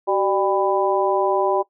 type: harmonic tone with a mistuned harmonic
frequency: 198.6 Hz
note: G3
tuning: 23 cents sharp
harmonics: 2 / 3 / 4 / 5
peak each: -20 / -22 / -23 / -24 dBFS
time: 0.07-1.63 s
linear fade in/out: 20 ms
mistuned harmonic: 2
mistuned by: -70 cents
effects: noise-tail reverb RT60 0.1 s tail -18 dB re dry